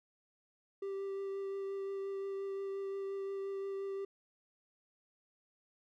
triangle tone with vibrato, 392 Hz, G4, in tune, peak -35 dBFS, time 0.82-4.05 s, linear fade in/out 5 ms, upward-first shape triangle, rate 5.7 Hz, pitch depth 12 cents each way, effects none

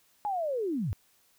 sine linear sweep, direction down, 852 to 77 Hz, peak -28 dBFS, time 0.25-0.93 s, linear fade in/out 0 ms, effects white hiss -66 dBFS RMS until 1.38 s

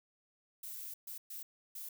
violet noise bursts at uneven times, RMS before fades -45 dBFS, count 4, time 0.63-0.94 / 1.07-1.18 / 1.3-1.43 / 1.75-1.89 s, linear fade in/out 5 ms, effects none

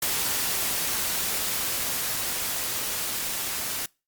white noise with level ramp, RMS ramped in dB -26 to -30 dBFS, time 0.02-3.86 s, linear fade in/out 5 ms, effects noise-tail reverb RT60 0.3 s tail -26 dB re dry + Opus 48 kbps

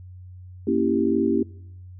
sine chord, A# diminished seventh, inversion none, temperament equal, 233.1 / 277.2 / 329.6 / 392 Hz, A#3 / C#4 / E4 / G4, 0 / 0 / 0 / 0 cents, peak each -24 dBFS, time 0.67-1.43 s, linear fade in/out 5 ms, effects noise-tail reverb RT60 0.8 s tail -24 dB re dry + added 91 Hz sine -39 dBFS peak until 1.99 s

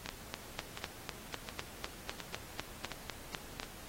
two click trains, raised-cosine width 0.2 ms, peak -18 / -22 dBFS, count 15 / 6, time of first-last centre 0.09-3.599 / 0.06-3.631 s, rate 3.99 / 1.4 Hz, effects pink hiss -51 dBFS RMS until 3.88 s + AAC 48 kbps

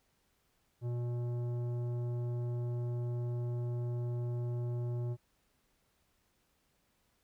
sine tone with tanh clipping, 120.7 Hz, B2, 39 cents flat, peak -35 dBFS, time 0.81-5.17 s, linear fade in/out 50 ms, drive 12 dB, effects pink hiss -75 dBFS RMS until 7.23 s

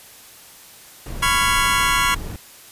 brown noise, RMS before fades -29 dBFS, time 1.06-2.36 s, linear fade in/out 2 ms
25% pulse chord, C# dominant seventh, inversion third, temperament just, 997.9 / 1108.7 / 1385.9 / 1663.1 Hz, B5 / C#6 / E#6 / G#6, +18 / 0 / -14 / +2 cents, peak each -18 / -17 / -18 / -21 dBFS, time 1.22-2.15 s, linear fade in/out 10 ms
effects white hiss -44 dBFS RMS until 2.71 s + resampled to 32000 Hz

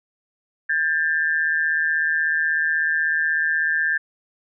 sine tone pair together, 1607 / 1763.3 Hz, G6 / A6, +43 / +3 cents, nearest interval major second, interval 160 cents, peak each -21 dBFS, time 0.69-3.98 s, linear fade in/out 10 ms, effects none

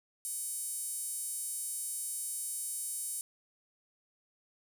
5% pulse tone with high-pass filter, 760 Hz, F#5, 46 cents sharp, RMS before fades -38 dBFS, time 0.25-3.21 s, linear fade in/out 0 ms, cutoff 10000 Hz, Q 2.8, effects none

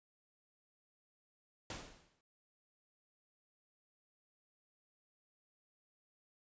pink noise with exponential decay, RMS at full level -42 dBFS, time 1.7-2.21 s, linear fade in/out 2 ms, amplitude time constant 110 ms, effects resampled to 16000 Hz

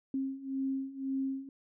sine beating tone pair, 267.2 / 269.1 Hz, C4 / C4, +36 / +49 cents, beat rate 1.9 Hz, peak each -37 / -34 dBFS, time 0.14-1.49 s, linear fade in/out 2 ms, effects none

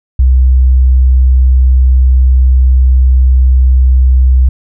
sine tone, 64 Hz, C2, 38 cents flat, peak -3 dBFS, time 0.19-4.49 s, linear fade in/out 5 ms, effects none

